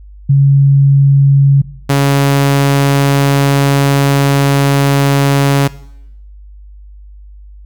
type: tone pair in turn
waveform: sine / sawtooth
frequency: 138.9 / 139.66 Hz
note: C#3 / C#3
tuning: +4 / +13 cents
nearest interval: unison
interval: 9 cents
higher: second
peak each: -4 dBFS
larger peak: neither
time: 0.29-1.62 / 1.89-5.68 s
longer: second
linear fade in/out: 10 ms
effects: noise-tail reverb RT60 0.8 s tail -19 dB re dry + added 50 Hz sine -32 dBFS peak until 7.65 s